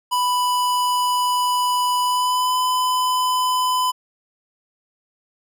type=tone with pitch glide; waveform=square; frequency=991 to 1007.7 Hz; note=B5 to B5; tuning=+6 to +35 cents; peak=-18 dBFS; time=0.11-3.92 s; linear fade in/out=20 ms; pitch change=+29 cents; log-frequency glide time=2.02-2.57 s; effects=none